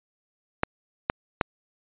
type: clicks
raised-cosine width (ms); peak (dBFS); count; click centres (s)
0.5; -6; 3; 0.634 / 1.099 / 1.412
effects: resampled to 8000 Hz